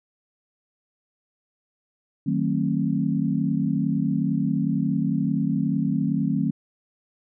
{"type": "chord", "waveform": "sine", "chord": "D# diminished seventh", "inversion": "none", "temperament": "just", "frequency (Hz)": [155.56, 186.68, 224, 268.8], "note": ["D#3", "F#3", "A3", "C4"], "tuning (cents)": [0, 16, 31, 47], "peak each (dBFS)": -26, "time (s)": [2.26, 6.51], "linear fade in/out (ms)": 10, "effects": []}